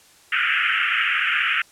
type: band-pass noise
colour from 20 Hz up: pink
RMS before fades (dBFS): -21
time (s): 0.32-1.62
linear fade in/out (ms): 5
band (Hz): 1300 to 3000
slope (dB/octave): 96
effects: white hiss -52 dBFS RMS until 1.71 s + low-pass 10000 Hz 12 dB/octave